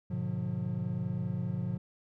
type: chord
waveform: triangle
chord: G# diminished seventh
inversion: none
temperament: just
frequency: 103.83 / 124.59 / 149.51 / 179.41 Hz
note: G#2 / B2 / D3 / F3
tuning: 0 / +16 / +31 / +47 cents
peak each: -36 / -34 / -37 / -33 dBFS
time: 0.1-1.78 s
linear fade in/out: 10 ms
effects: none